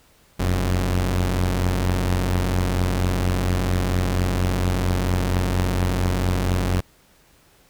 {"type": "tone pair together", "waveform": "sawtooth", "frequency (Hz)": [43.49, 91.3], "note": ["F1", "F#2"], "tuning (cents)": [-6, -23], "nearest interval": "octave + minor second", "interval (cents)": 1283, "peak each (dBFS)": [-19, -17], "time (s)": [0.39, 6.81], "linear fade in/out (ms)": 10, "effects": ["pink hiss -56 dBFS RMS until 7.69 s"]}